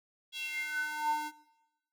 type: tone with high-pass filter sweep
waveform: square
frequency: 302.2 Hz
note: D4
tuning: 50 cents sharp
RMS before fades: -35 dBFS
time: 0.32-1.32 s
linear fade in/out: 50 ms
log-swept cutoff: 3300 to 620 Hz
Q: 7.5
effects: noise-tail reverb RT60 1.0 s tail -20 dB re dry